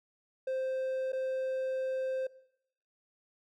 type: tone with dropouts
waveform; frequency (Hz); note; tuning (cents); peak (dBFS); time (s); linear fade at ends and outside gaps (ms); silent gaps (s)
triangle; 523; C5; -1; -29; 0.47-2.27; 5; 1.121-1.13
effects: noise-tail reverb RT60 0.7 s tail -19 dB re dry